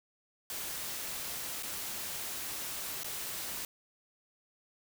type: noise with dropouts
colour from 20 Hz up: white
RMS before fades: -39 dBFS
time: 0.5-3.65 s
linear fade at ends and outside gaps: 1 ms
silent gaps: 1.626-1.632 / 3.034-3.044 s
effects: none